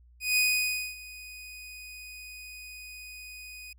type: tone with ADSR envelope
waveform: sawtooth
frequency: 2489 Hz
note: D#7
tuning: in tune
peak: -18 dBFS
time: 0.2-3.73 s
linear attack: 170 ms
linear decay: 580 ms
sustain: -21 dB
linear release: 4 ms
effects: added 60 Hz sine -54 dBFS peak until 3.78 s